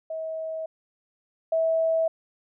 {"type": "tone pair in turn", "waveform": "sine", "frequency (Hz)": [641, 650.3], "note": ["E5", "E5"], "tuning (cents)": [-49, -24], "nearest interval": "unison", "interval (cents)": 25, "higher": "second", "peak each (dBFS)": [-29, -20], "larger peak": "second", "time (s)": [[0.1, 0.66], [1.52, 2.08]], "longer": "neither", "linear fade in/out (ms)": 5, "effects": []}